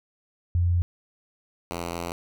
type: tone pair in turn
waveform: sine / 5% pulse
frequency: 87.31 / 85.66 Hz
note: F2 / F2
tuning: 0 / -33 cents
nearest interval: unison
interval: 33 cents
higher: first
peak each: -19 dBFS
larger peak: neither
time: 0.55-0.82 / 1.71-2.12 s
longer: second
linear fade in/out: 0 ms
effects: none